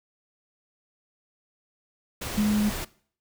sine tone in noise, 210 Hz, G#3, 19 cents sharp, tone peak -20 dBFS, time 2.37-2.7 s, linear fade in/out 10 ms, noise pink, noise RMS -33 dBFS, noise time 2.21-2.85 s, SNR +10 dB, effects noise-tail reverb RT60 0.5 s tail -20 dB re dry

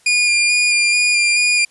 sawtooth tone with vibrato, 2420 Hz, D#7, 49 cents flat, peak -9 dBFS, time 0.06-1.65 s, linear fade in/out 5 ms, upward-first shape square, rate 2.3 Hz, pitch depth 14 cents each way, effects white hiss -53 dBFS RMS until 1.7 s + resampled to 24000 Hz

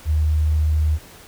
sine tone, 77 Hz, D#2, 17 cents flat, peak -15 dBFS, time 0.05-0.99 s, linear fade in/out 50 ms, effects pink hiss -44 dBFS RMS until 1.27 s

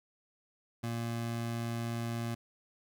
25% pulse tone, 116.54 Hz, A#2, in tune, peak -30 dBFS, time 0.83-2.35 s, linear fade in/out 10 ms, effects none

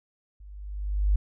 sine tone with level ramp, 50.1 Hz, G1, 38 cents sharp, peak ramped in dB -44 to -17 dBFS, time 0.4-1.16 s, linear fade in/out 5 ms, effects none

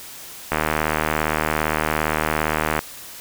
click train, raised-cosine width 0.5 ms, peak -4 dBFS, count 177, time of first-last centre 0.52-2.791 s, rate 77.5 Hz, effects white hiss -38 dBFS RMS until 3.2 s

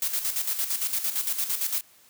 blue noise with tremolo, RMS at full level -26 dBFS, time 0.02-1.81 s, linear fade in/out 2 ms, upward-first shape square, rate 8.8 Hz, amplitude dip 60%, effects white hiss -57 dBFS RMS until 2.09 s + high-pass 60 Hz 12 dB/octave

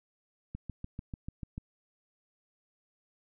click train, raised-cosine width 5 ms, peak -26 dBFS, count 8, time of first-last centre 0.55-1.579 s, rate 6.8 Hz, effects none

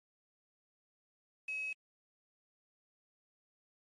sine tone with quantisation, 2561 Hz, D#7, 49 cents sharp, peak -36 dBFS, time 1.48-1.73 s, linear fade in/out 5 ms, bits 9, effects MP3 48 kbps

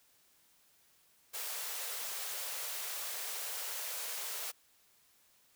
white high-pass noise, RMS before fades -40 dBFS, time 1.33-4.52 s, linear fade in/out 20 ms, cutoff 420 Hz, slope 96 dB/octave, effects white hiss -68 dBFS RMS until 5.55 s

